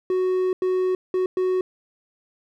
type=tone bursts at uneven times; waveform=triangle; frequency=370 Hz; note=F#4; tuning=in tune; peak=-17 dBFS; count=4; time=0.1-0.53 / 0.62-0.95 / 1.14-1.26 / 1.37-1.61 s; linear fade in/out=2 ms; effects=none